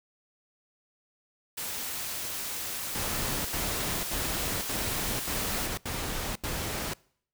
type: noise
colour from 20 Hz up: white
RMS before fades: -35 dBFS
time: 1.57-5.67 s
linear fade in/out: 10 ms
type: noise bursts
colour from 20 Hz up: pink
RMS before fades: -33 dBFS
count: 7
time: 2.95-6.936 s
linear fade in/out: 2 ms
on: 500 ms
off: 81 ms
effects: noise-tail reverb RT60 0.6 s tail -24 dB re dry